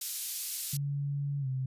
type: high-pass noise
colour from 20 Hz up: white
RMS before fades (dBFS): -35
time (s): 0.01-0.77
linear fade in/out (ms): 5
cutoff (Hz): 4200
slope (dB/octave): 12
type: tone with pitch glide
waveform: sine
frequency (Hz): 142 to 130.97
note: C#3 to C3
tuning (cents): +42 to +2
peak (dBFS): -30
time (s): 0.73-1.66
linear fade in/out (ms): 5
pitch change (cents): -140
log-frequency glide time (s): 1.4-1.47
effects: resampled to 32000 Hz